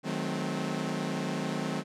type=chord; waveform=sawtooth; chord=D# diminished seventh; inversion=none; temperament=equal with one note detuned; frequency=155.56 / 185 / 215.7 / 261.6 Hz; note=D#3 / F#3 / A3 / C4; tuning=0 / 0 / -34 / 0 cents; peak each=-32 dBFS; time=0.03-1.84 s; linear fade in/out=50 ms; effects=low-pass 8000 Hz 12 dB/octave